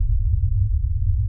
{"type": "low-pass noise", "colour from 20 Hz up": "white", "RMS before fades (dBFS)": -19, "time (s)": [0, 1.28], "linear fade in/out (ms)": 5, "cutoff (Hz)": 110, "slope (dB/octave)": 96, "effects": []}